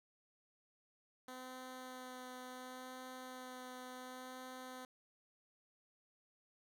10% pulse tone with vibrato, 254.8 Hz, C4, 46 cents flat, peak -40 dBFS, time 1.28-4.85 s, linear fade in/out 2 ms, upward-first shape sine, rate 0.7 Hz, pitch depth 12 cents each way, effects none

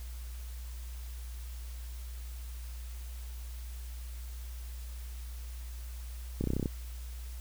clicks, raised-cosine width 3 ms, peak -18 dBFS, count 9, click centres 6.41 / 6.44 / 6.473 / 6.504 / 6.535 / 6.566 / 6.597 / 6.628 / 6.658 s, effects added 60 Hz sine -39 dBFS peak until 7.4 s + white hiss -54 dBFS RMS until 7.4 s

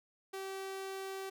sawtooth tone, 385.8 Hz, G4, 28 cents flat, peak -36 dBFS, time 0.33-1.3 s, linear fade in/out 10 ms, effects none

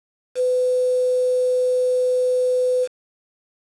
sine tone with quantisation, 503 Hz, B4, 32 cents sharp, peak -16 dBFS, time 0.35-2.88 s, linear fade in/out 50 ms, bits 6, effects resampled to 24000 Hz

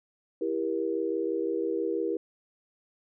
sine chord, E diminished, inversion none, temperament just, 329.6 / 395.6 / 474.7 Hz, E4 / G4 / Bb4, 0 / +16 / +31 cents, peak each -31 dBFS, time 0.41-2.17 s, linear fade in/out 5 ms, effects none

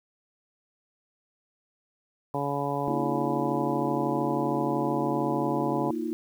harmonic tone, 141.7 Hz, C#3, 38 cents sharp, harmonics 1 / 2 / 3 / 4 / 5 / 6 / 7, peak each -34 / -34 / -34 / -34 / -34 / -34 / -34 dBFS, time 2.34-5.91 s, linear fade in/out 2 ms
sine chord, Bb suspended fourth, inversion none, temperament equal with one note detuned, 233.1 / 316.2 / 349.2 Hz, Bb3 / Eb4 / F4, 0 / +28 / 0 cents, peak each -33 / -31 / -33 dBFS, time 2.88-6.13 s, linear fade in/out 0 ms
effects 9-bit

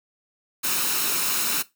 white noise with comb filter, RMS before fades -24 dBFS, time 0.63-1.63 s, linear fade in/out 20 ms, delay 0.75 ms, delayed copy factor +0.5, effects noise-tail reverb RT60 0.2 s tail -18 dB re dry + high-pass 200 Hz 12 dB/octave

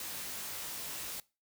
white noise with comb filter, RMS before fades -41 dBFS, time 0-1.2 s, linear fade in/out 2 ms, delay 19 ms, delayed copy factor +0.85, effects noise-tail reverb RT60 0.3 s tail -22 dB re dry

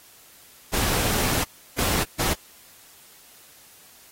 pink noise bursts at uneven times, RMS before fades -24 dBFS, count 3, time 0.73-1.44 / 1.78-2.04 / 2.19-2.34 s, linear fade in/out 10 ms, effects white hiss -51 dBFS RMS until 4.11 s + AAC 48 kbps

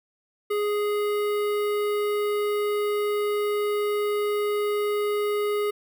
square tone with notch filter, 415.3 Hz, G#4, in tune, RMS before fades -25 dBFS, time 0.5-5.71 s, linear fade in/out 10 ms, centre 6300 Hz, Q 0.65, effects none

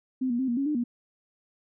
sine tone with pitch steps, 258.7 / 238.7 / 262.8 / 237.8 / 275.9 / 300.4 / 239.7 Hz, C4 / A#3 / C4 / A#3 / C#4 / D4 / A#3, -19 / +41 / +8 / +35 / -8 / +39 / +48 cents, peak -24 dBFS, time 0.21-0.84 s, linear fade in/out 10 ms, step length 90 ms, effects none

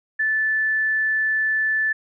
sine tone, 1750 Hz, A6, 10 cents flat, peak -18 dBFS, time 0.19-1.93 s, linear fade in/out 10 ms, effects none

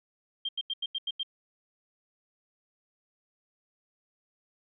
sine tone bursts, 3180 Hz, G7, 24 cents sharp, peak -29 dBFS, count 7, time 0.45-1.232 s, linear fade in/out 5 ms, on 38 ms, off 86 ms, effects none

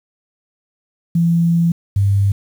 sine tone pair in turn, 168.7 / 99.47 Hz, E3 / G2, +40 / +26 cents, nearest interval major sixth, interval 914 cents, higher first, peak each -11 dBFS, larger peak neither, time 1.15-1.72 / 1.96-2.32 s, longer first, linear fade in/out 5 ms, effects 7-bit

